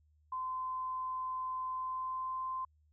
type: tone with pitch glide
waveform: sine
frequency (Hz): 1030 to 1039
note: C6 to C6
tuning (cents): -28 to -12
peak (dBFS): -35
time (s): 0.32-2.65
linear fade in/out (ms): 5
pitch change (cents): +16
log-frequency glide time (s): 1.68-2.45
effects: added 76 Hz sine -66 dBFS peak until 2.92 s